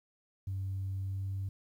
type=tone with pitch glide; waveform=sine; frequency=96.1 to 96.94 Hz; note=G2 to G2; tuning=-34 to -19 cents; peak=-32 dBFS; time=0.47-1.49 s; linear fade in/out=5 ms; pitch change=+15 cents; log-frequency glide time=1-1.26 s; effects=tanh soft clip ceiling -30 dBFS + 11-bit